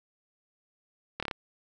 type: slowing click train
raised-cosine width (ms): 0.3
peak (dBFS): -16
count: 5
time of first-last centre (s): 1.2-1.312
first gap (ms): 26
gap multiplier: 1.05
effects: none